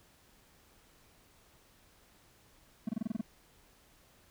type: tone bursts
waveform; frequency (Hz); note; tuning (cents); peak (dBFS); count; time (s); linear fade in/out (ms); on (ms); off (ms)
triangle; 220; A3; 0; -28; 8; 2.87-3.212; 5; 20; 26
effects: pink hiss -64 dBFS RMS until 4.3 s